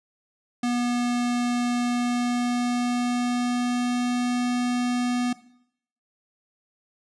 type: tone with pitch glide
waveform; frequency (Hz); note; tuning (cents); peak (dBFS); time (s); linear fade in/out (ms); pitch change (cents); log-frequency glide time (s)
square; 242.7 to 245.5; B3 to B3; -30 to -10; -23; 0.63-5.33; 5; +20; 1.81-4.3
effects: noise-tail reverb RT60 0.7 s tail -18 dB re dry + resampled to 22050 Hz